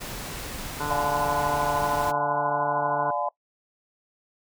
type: noise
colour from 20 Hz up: pink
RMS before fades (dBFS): -35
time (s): 0-2.12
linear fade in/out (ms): 20
type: harmonic tone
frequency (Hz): 146.83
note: D3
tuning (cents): 0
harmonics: 1 / 2 / 3 / 4 / 5 / 6 / 7 / 8 / 9 / 10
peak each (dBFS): -37 / -38 / -36 / -42 / -39 / -33 / -33 / -43 / -44 / -35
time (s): 0.8-3.11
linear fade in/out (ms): 5
type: chord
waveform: sine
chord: D diminished seventh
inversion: none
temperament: just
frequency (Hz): 587.3 / 704.8 / 845.8 / 1014.9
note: D5 / F5 / Ab5 / Cb6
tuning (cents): 0 / +16 / +31 / +47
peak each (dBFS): -30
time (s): 0.9-3.29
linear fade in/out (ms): 5
effects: noise-tail reverb RT60 0.1 s tail -21 dB re dry